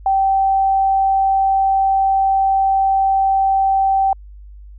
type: tone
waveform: sine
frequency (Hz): 776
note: G5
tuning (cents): -18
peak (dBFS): -12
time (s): 0.06-4.13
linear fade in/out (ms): 2
effects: added 50 Hz sine -35 dBFS peak until 4.78 s